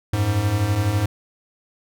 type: beating tone pair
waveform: square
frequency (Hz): 92.8 / 104.8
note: F#2 / G#2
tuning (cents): +6 / +16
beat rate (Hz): 12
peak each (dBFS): -25 / -20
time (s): 0.13-1.06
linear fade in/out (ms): 5
effects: none